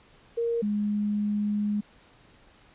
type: tone pair in turn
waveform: sine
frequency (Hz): 466.2 / 207.7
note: A#4 / G#3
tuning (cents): 0 / 0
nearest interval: octave + major second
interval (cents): 1400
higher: first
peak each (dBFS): -24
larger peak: neither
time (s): 0.37-0.62 / 0.62-1.81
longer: second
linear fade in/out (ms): 10
effects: pink hiss -57 dBFS RMS until 2.74 s + resampled to 8000 Hz